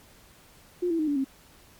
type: tone with pitch steps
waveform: sine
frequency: 354.8 / 331 / 308.9 / 288.2 / 268.9 Hz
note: F4 / E4 / D#4 / D4 / C4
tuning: +27 / +7 / -12 / -33 / +47 cents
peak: -23 dBFS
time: 0.82-1.245 s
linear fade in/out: 10 ms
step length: 85 ms
effects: pink hiss -55 dBFS RMS until 1.79 s + MP3 96 kbps